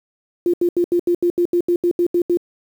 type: tone bursts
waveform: sine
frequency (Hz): 349.2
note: F4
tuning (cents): 0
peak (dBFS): -13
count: 13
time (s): 0.46-2.372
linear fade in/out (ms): 2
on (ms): 76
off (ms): 77
effects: 7-bit